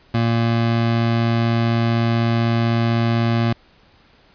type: tone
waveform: 25% pulse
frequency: 115.9 Hz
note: A#2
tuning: 10 cents flat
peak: -12 dBFS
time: 0.14-3.53 s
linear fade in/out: 5 ms
effects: pink hiss -53 dBFS RMS until 4.34 s + resampled to 11025 Hz